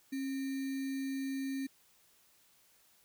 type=tone with sample-and-hold; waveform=sine; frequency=270 Hz; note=C#4; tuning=45 cents flat; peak=-34 dBFS; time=0.12-1.67 s; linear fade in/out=10 ms; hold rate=2100 Hz; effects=white hiss -67 dBFS RMS until 3.04 s